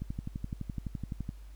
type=click train; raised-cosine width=5 ms; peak=-23 dBFS; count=16; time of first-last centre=0.02-1.291 s; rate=11.8 Hz; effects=added 50 Hz sine -45 dBFS peak until 1.55 s + pink hiss -64 dBFS RMS until 1.55 s